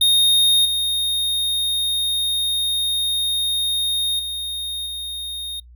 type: tone with level steps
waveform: square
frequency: 3700 Hz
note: A#7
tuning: 14 cents flat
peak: -13 / -19 / -25 / -27 dBFS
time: 0.01-5.6 s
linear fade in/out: 5 ms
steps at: 0.65 / 4.19 / 4.86 s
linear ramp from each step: 5 ms
effects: noise-tail reverb RT60 0.1 s tail -25 dB re dry + added 60 Hz sine -42 dBFS peak until 5.75 s